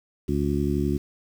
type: harmonic tone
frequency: 71.6 Hz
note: D2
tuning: 43 cents flat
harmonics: 1 / 2 / 3 / 4 / 5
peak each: -28 / -28 / -28 / -28 / -28 dBFS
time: 0.28-0.98 s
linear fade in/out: 10 ms
effects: 8-bit